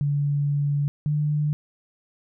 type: tone pair in turn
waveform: sine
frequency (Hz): 143.8 / 149.14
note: D3 / D3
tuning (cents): -36 / +27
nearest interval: minor second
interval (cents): 63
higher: second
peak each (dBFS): -20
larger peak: neither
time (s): 0.01-0.88 / 1.06-1.53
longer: first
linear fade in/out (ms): 0
effects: none

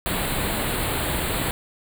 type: band-stop noise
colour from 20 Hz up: pink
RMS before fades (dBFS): -25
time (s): 0.06-1.51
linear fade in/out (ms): 0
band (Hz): 4400 to 7600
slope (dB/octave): 96
effects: none

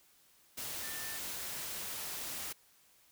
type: tone in noise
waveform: sine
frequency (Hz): 1789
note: A6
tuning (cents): +28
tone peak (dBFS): -47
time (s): 0.83-1.19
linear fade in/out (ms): 10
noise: white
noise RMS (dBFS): -41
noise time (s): 0.57-2.53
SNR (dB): -9
effects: white hiss -66 dBFS RMS until 3.11 s

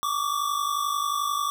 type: tone pair together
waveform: square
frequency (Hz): 1132 / 1183.3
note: C#6 / D6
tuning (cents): +36 / +13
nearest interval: minor second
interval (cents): 77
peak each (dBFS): -28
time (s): 0.03-1.5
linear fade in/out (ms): 0
effects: none

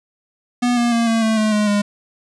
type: tone with pitch steps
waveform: square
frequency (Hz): 244.2 / 238.2 / 232.4 / 226.7 / 221.1 / 215.7 / 210.4 / 205.2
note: B3 / A#3 / A#3 / A#3 / A3 / A3 / G#3 / G#3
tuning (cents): -19 / +38 / -5 / -48 / +9 / -34 / +23 / -21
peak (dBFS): -15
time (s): 0.62-1.82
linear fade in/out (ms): 10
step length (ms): 150
effects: resampled to 22050 Hz + 8-bit

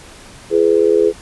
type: tone with amplitude modulation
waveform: sine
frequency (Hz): 419.9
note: G#4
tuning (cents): +19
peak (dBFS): -5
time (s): 0.5-1.13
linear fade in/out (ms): 50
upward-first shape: sine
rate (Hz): 78.9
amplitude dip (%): 100
effects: pink hiss -39 dBFS RMS until 1.21 s + resampled to 24000 Hz

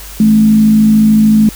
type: tone with frequency modulation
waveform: sine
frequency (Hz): 216.1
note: A3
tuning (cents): -31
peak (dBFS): -4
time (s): 0.2-1.49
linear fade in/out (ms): 2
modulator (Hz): 53.5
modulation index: 0.33
effects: added 50 Hz sine -30 dBFS peak until 1.55 s + white hiss -31 dBFS RMS until 1.55 s

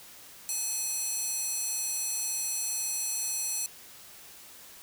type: tone with high-pass filter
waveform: square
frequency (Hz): 849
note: G#5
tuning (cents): +38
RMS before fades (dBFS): -32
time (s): 0.49-3.66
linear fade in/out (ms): 0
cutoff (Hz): 7000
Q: 1.4
effects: white hiss -50 dBFS RMS until 4.82 s

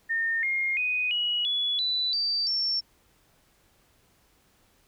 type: tone with pitch steps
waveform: sine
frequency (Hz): 1824 / 2132 / 2492 / 2912 / 3404 / 3978 / 4650 / 5434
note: A#6 / C7 / D#7 / F#7 / G#7 / B7 / D8 / F8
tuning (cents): -38 / +32 / +2 / -28 / +42 / +12 / -18 / -48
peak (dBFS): -24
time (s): 0.09-2.81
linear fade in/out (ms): 20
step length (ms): 340
effects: pink hiss -64 dBFS RMS until 4.87 s

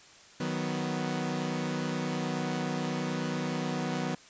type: chord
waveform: sawtooth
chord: B major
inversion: first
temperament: equal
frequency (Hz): 155.56 / 185 / 246.9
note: D#3 / F#3 / B3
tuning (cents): 0 / 0 / 0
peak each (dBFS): -31 / -31 / -30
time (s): 0.4-4.15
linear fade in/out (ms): 5
effects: white hiss -54 dBFS RMS until 4.29 s + resampled to 16000 Hz

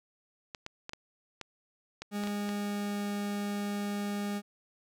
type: clicks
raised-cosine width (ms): 0.2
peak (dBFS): -22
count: 9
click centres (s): 0.548 / 0.664 / 0.894 / 0.934 / 1.413 / 2.02 / 2.237 / 2.273 / 2.491
type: tone with pitch glide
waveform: 40% pulse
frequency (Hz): 205.2 to 204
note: G#3 to G#3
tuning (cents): -21 to -31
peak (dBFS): -31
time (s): 2.11-4.42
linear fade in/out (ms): 50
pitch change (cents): -10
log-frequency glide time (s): 2.29-3.07
effects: none

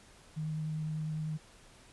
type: tone with vibrato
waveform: sine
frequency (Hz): 155.56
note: D#3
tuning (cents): 0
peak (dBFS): -33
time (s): 0.36-1.38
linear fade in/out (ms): 20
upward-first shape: sine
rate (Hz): 10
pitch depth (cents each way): 11
effects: pink hiss -58 dBFS RMS until 1.92 s + resampled to 24000 Hz

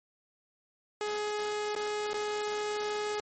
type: tone with dropouts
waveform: sawtooth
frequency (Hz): 419.7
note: G#4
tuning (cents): +18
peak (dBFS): -27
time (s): 1.01-3.2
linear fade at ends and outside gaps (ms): 1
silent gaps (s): 1.752-1.762 / 2.133-2.142
effects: MP3 32 kbps

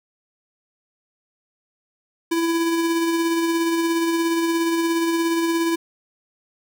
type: tone with tremolo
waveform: square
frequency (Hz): 333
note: E4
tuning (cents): +18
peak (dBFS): -18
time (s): 2.31-5.76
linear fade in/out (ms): 10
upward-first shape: sine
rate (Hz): 17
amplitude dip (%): 30
effects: none

